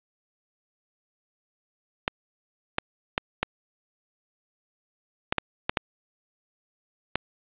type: clicks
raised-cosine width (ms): 0.3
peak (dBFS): -6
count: 9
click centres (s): 2.079 / 2.784 / 3.179 / 3.43 / 5.325 / 5.383 / 5.695 / 5.772 / 7.156
effects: resampled to 8000 Hz + 8-bit